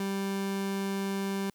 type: tone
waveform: 30% pulse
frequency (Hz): 196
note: G3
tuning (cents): 0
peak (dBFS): -27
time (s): 0-1.5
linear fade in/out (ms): 2
effects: white hiss -70 dBFS RMS until 1.54 s